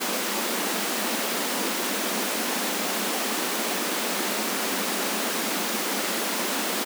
pink high-pass noise, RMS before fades -27 dBFS, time 0-6.85 s, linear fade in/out 20 ms, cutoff 190 Hz, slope 96 dB/octave, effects none

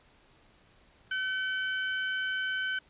harmonic tone, 762 Hz, G5, 49 cents flat, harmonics 2 / 3 / 4, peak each -30 / -45 / -37 dBFS, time 1.11-2.79 s, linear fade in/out 5 ms, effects pink hiss -62 dBFS RMS until 2.89 s + resampled to 8000 Hz

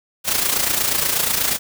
white noise with amplitude modulation, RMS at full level -17 dBFS, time 0.24-1.59 s, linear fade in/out 50 ms, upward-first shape sine, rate 28.3 Hz, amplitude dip 60%, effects none

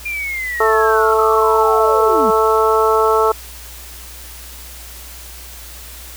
sine linear sweep, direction down, 2421 to 185 Hz, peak -20 dBFS, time 0.05-2.31 s, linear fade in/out 10 ms
harmonic tone, 220 Hz, A3, in tune, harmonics 2 / 3 / 4 / 5 / 6, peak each -14 / -21 / -19 / -19 / -17 dBFS, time 0.6-3.32 s, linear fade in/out 5 ms
effects added 60 Hz sine -36 dBFS peak until 6.16 s + white hiss -36 dBFS RMS until 6.16 s

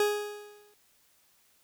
40% pulse tone with exponential decay, 415.3 Hz, G#4, in tune, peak -21 dBFS, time 0-0.74 s, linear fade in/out 2 ms, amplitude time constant 160 ms, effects white hiss -66 dBFS RMS until 1.63 s

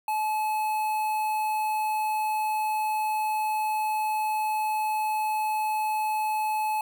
square tone with notch filter, 860 Hz, A5, 40 cents flat, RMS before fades -27 dBFS, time 0.08-6.81 s, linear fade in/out 2 ms, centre 5500 Hz, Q 0.59, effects none

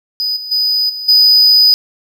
triangle tone with level steps, 4978 Hz, D#8, in tune, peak -13 / -22 / -10 / -20 / -4 dBFS, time 0.2-1.74 s, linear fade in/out 0 ms, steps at 0.36 / 0.51 / 0.89 / 1.08 s, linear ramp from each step 10 ms, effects none

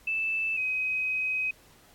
sine tone pair in turn, 2637 / 2525 Hz, E7 / D#7, 0 / +25 cents, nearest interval minor second, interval 75 cents, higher first, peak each -26 dBFS, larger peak neither, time 0.07-0.57 / 0.57-1.51 s, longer second, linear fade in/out 5 ms, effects pink hiss -58 dBFS RMS until 1.94 s + AAC 64 kbps

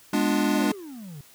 square chord, G# diminished seventh, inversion none, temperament equal with one note detuned, 207.7 / 246.9 / 293.7 / 352.5 Hz, G#3 / B3 / D4 / F4, 0 / 0 / 0 / +16 cents, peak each -26 / -29 / -25 / -31 dBFS, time 0.13-0.72 s, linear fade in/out 5 ms
triangle exponential sweep, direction down, 664 to 135.3 Hz, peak -35 dBFS, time 0.54-1.21 s, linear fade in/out 2 ms
effects white hiss -53 dBFS RMS until 1.34 s

